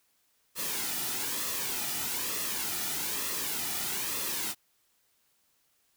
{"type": "noise with flanger", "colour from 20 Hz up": "white", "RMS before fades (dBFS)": -33, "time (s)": [0.55, 4.55], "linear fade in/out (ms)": 50, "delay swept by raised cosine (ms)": [1.3, 1.9], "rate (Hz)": 1.1, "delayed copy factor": -0.55, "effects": ["white hiss -71 dBFS RMS until 5.96 s"]}